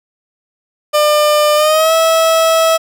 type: tone with pitch glide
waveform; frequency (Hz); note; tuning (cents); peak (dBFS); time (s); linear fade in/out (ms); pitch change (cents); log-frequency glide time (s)
30% pulse; 600 to 650.5; D5 to E5; +37 to -23; -6; 0.93-2.78; 20; +140; 1.56-1.93
effects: none